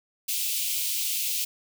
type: high-pass noise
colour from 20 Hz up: white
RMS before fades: -28 dBFS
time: 0.28-1.45 s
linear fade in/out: 10 ms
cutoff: 2400 Hz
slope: 48 dB/octave
effects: none